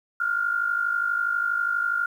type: tone pair together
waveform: sine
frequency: 1396.9 / 1449.2 Hz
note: F6 / F#6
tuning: 0 / -36 cents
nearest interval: minor second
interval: 64 cents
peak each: -23 / -28 dBFS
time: 0.2-2.06 s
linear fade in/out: 5 ms
effects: 9-bit